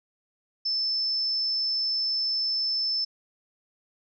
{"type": "tone", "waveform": "sine", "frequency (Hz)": 5274, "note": "E8", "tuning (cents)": 0, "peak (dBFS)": -24, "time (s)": [0.65, 3.05], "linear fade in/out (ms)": 10, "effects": []}